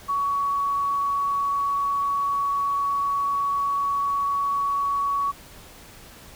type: tone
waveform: sine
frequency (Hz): 1123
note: C#6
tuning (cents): +22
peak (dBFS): -21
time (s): 0.08-5.32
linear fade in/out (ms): 20
effects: pink hiss -46 dBFS RMS until 6.35 s